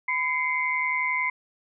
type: tone cluster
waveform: sine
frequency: 1003 / 2081 / 2232 Hz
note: B5 / C7 / C#7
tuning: +26 / -10 / +11 cents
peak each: -29 / -25 / -31 dBFS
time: 0.08-1.3 s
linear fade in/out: 5 ms
effects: none